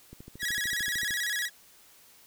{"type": "click train", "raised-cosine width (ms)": 3, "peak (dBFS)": -32, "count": 14, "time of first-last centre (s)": [0.13, 1.107], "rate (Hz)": 13.3}
{"type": "tone with vibrato", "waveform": "sawtooth", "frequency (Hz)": 1794, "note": "A6", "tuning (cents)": 33, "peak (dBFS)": -25, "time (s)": [0.39, 1.5], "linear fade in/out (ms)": 50, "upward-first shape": "square", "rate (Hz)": 16, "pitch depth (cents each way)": 120}
{"effects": ["white hiss -57 dBFS RMS until 2.26 s"]}